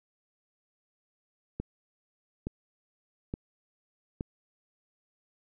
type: click train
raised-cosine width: 3 ms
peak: -20 dBFS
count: 4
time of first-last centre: 1.6-4.209 s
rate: 1.15 Hz
effects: none